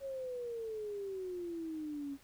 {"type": "exponential sweep", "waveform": "sine", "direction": "down", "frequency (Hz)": [554.4, 273.9], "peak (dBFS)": -38, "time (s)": [0, 2.18], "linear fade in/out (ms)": 50, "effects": ["pink hiss -63 dBFS RMS until 2.23 s"]}